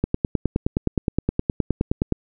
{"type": "click train", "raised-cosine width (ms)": 3, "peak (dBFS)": -6, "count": 21, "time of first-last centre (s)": [0.04, 2.123], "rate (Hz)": 9.6, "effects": []}